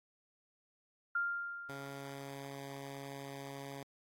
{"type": "tone with exponential decay", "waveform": "sine", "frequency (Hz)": 1396.9, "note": "F6", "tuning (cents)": 0, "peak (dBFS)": -30, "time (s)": [1.15, 2.53], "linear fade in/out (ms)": 5, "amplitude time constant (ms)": 300}
{"type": "tone", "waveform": "10% pulse", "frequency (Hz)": 138.59, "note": "C#3", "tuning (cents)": 0, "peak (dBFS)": -36, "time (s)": [1.69, 3.83], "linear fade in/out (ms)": 2}
{"effects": ["AAC 48 kbps"]}